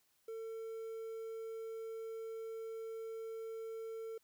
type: tone with quantisation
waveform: triangle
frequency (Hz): 450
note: A4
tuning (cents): +39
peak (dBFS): -40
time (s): 0.28-4.18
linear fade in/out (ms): 5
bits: 11
effects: white hiss -75 dBFS RMS until 4.23 s